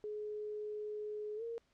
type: tone with pitch glide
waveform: sine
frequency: 422.2 to 463.1 Hz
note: G#4 to A#4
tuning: +29 to -11 cents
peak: -39 dBFS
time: 0.04-1.58 s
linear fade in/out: 0 ms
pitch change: +160 cents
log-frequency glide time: 1.36-1.43 s
effects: pink hiss -75 dBFS RMS until 1.73 s + low-pass 6000 Hz 12 dB/octave